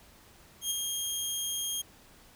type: tone with ADSR envelope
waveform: 15% pulse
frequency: 3233 Hz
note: G#7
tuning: 47 cents flat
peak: -20 dBFS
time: 0.61-1.82 s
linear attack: 96 ms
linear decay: 15 ms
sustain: -4 dB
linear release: 10 ms
effects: pink hiss -57 dBFS RMS until 2.35 s